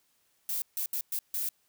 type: noise bursts at uneven times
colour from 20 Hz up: violet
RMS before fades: -32 dBFS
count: 5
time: 0.49-0.62 / 0.77-0.86 / 0.93-1.01 / 1.12-1.19 / 1.34-1.49 s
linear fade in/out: 2 ms
effects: white hiss -71 dBFS RMS until 1.68 s